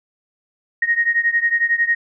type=beating tone pair; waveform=sine; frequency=1864.7 / 1875.7 Hz; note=A#6 / A#6; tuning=0 / +10 cents; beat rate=11 Hz; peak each=-17 / -19 dBFS; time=0.82-1.95 s; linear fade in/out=5 ms; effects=none